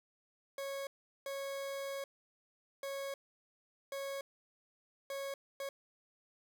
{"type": "tone bursts at uneven times", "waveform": "40% pulse", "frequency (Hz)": 551, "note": "C#5", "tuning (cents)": -11, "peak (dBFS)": -38, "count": 6, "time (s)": [[0.58, 0.87], [1.26, 2.04], [2.83, 3.14], [3.92, 4.21], [5.1, 5.34], [5.6, 5.69]], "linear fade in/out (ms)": 2, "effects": []}